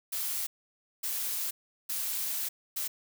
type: noise bursts at uneven times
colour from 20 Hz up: blue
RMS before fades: -33 dBFS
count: 4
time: 0.12-0.47 / 1.03-1.51 / 1.89-2.49 / 2.76-2.88 s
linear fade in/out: 10 ms
effects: none